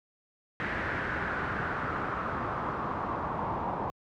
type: noise with low-pass filter sweep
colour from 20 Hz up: pink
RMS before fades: -32 dBFS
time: 0.6-3.9 s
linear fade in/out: 0 ms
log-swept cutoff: 1800 to 920 Hz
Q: 3.4
effects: high-pass 80 Hz 12 dB/octave